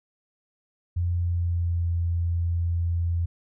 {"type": "tone with pitch glide", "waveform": "sine", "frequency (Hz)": [87.31, 85.32], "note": ["F2", "F2"], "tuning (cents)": [0, -40], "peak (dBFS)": -22, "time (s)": [0.96, 3.26], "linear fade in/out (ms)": 10, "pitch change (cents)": -40, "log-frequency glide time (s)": [1.09, 1.87], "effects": []}